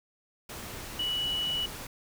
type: tone in noise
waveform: sine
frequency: 2945 Hz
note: F#7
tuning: 9 cents flat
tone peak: -28 dBFS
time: 0.99-1.66 s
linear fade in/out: 5 ms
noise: pink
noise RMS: -41 dBFS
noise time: 0.49-1.87 s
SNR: +10 dB
effects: none